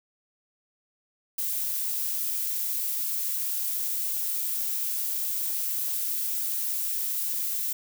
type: noise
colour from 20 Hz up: violet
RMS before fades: -29 dBFS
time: 1.38-7.73 s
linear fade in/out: 5 ms
effects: none